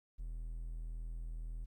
triangle tone, 40.87 Hz, E1, 14 cents flat, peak -38 dBFS, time 0.18-1.66 s, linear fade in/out 20 ms, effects 13-bit

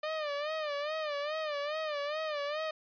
sawtooth tone with vibrato, 601 Hz, D5, 40 cents sharp, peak -29 dBFS, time 0.03-2.71 s, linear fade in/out 5 ms, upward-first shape sine, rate 2.4 Hz, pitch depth 93 cents each way, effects resampled to 11025 Hz

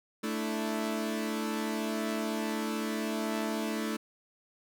sawtooth chord, A suspended fourth, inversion none, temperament equal, 220 / 293.7 / 329.6 Hz, A3 / D4 / E4, 0 / 0 / 0 cents, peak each -29 / -34 / -33 dBFS, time 0.23-3.97 s, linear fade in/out 10 ms, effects none

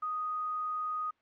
sine tone with quantisation, 1244.5 Hz, D#6, in tune, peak -31 dBFS, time 0.02-1.11 s, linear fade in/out 10 ms, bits 9, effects white hiss -71 dBFS RMS until 1.21 s + low-pass 2000 Hz 12 dB/octave

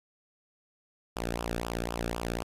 sawtooth tone with flanger, 58.27 Hz, A#1, in tune, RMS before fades -34 dBFS, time 1.16-2.43 s, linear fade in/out 0 ms, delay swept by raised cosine 0.47 to 1.02 ms, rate 3.9 Hz, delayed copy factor -0.8, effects resampled to 32000 Hz

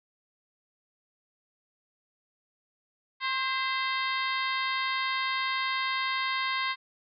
harmonic tone with a mistuned harmonic, 530 Hz, C5, 22 cents sharp, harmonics 2 / 3 / 4 / 5 / 6 / 7 / 8 / 9, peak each -31 / -36 / -32 / -40 / -39 / -38 / -41 / -44 dBFS, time 3.2-6.76 s, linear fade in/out 50 ms, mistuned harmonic 4, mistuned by -51 cents, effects none

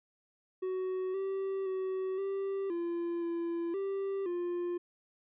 triangle tone with pitch steps, 372.8 / 387 / 377.5 / 391.2 / 342.1 / 338.8 / 391.7 / 350.9 Hz, F#4 / G4 / F#4 / G4 / F4 / E4 / G4 / F4, +13 / -22 / +35 / -4 / -36 / +48 / -1 / +8 cents, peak -30 dBFS, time 0.62-4.78 s, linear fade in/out 10 ms, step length 520 ms, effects resampled to 8000 Hz

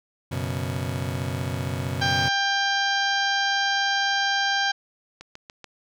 35% pulse chord, F# suspended fourth, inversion none, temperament just, 92.5 / 123.33 / 138.75 Hz, F#2 / B2 / C#3, 0 / -2 / +2 cents, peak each -29 dBFS, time 0.31-2.29 s, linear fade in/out 10 ms
harmonic tone, 793 Hz, G5, 20 cents sharp, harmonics 1 / 2 / 3 / 4 / 5 / 6 / 7 / 8, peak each -26 / -24 / -37 / -29 / -33 / -32 / -35 / -39 dBFS, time 2.01-4.72 s, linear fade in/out 10 ms
click train, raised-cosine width 0.2 ms, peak -23 dBFS, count 4, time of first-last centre 5.21-5.643 s, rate 6.93 Hz
effects none

